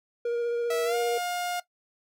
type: tone with vibrato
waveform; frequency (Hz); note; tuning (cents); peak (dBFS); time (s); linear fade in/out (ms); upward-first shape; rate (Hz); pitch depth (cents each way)
triangle; 473.1; A#4; +26; -23; 0.25-1.18; 5; triangle; 15; 16
type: tone with pitch glide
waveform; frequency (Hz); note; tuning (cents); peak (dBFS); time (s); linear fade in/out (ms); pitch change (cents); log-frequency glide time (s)
sawtooth; 655 to 710.2; E5 to F5; -11 to +29; -25; 0.7-1.6; 5; +140; 0.85-0.95
effects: noise-tail reverb RT60 0.1 s tail -17 dB re dry